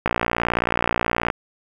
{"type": "click train", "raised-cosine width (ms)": 0.5, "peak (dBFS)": -4, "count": 74, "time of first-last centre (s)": [0.06, 1.301], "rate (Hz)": 58.8, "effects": ["7-bit"]}